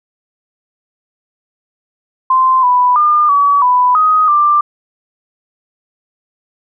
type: tone with pitch steps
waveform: sine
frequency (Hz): 1039 / 991 / 1206 / 1139 / 994 / 1253 / 1184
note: C6 / B5 / D6 / C#6 / B5 / D#6 / D6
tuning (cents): -12 / +6 / +46 / +47 / +11 / +12 / +14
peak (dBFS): -7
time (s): 2.3-4.61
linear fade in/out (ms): 5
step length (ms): 330
effects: none